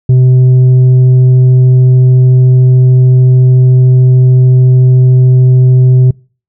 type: tone with tanh clipping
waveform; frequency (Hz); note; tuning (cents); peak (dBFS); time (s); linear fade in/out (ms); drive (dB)
sine; 127.6; C3; -43; -3; 0.09-6.11; 5; 4
effects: noise-tail reverb RT60 0.4 s tail -26 dB re dry